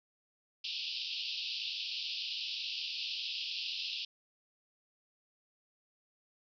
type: band-pass noise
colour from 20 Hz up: pink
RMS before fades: -39 dBFS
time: 0.64-4.05 s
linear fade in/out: 5 ms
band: 2600 to 5200 Hz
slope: 96 dB/octave
effects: none